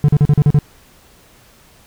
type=tone bursts; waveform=triangle; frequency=146.83 Hz; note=D3; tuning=in tune; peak=-5 dBFS; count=7; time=0.04-0.588 s; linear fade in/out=0 ms; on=44 ms; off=40 ms; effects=pink hiss -48 dBFS RMS until 1.86 s